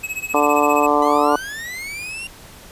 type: tone with tremolo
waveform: square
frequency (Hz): 2568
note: E7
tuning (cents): -46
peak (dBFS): -22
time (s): 0.03-0.87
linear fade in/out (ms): 10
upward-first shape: sine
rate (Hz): 15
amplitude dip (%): 90
type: harmonic tone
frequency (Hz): 146.83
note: D3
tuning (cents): 0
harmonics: 2 / 3 / 4 / 5 / 6 / 7 / 8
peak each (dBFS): -21 / -21 / -21 / -21 / -21 / -21 / -21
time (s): 0.34-1.36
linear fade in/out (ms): 2
type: linear sweep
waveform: 40% pulse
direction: up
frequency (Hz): 984 to 2794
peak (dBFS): -27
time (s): 1.02-2.27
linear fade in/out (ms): 2
effects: pink hiss -42 dBFS RMS until 2.71 s + resampled to 32000 Hz